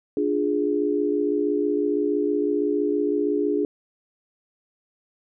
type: chord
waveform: sine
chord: D diminished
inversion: none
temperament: equal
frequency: 293.7 / 349.2 / 415.3 Hz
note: D4 / F4 / Ab4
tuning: 0 / 0 / 0 cents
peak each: -24 / -27 / -23 dBFS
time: 0.17-3.65 s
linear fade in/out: 2 ms
effects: none